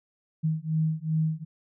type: beating tone pair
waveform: sine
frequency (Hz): 156.8 / 159.4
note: D#3 / D#3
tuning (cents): +14 / +42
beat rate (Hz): 2.6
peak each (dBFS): -27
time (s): 0.43-1.45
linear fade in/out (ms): 20
effects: none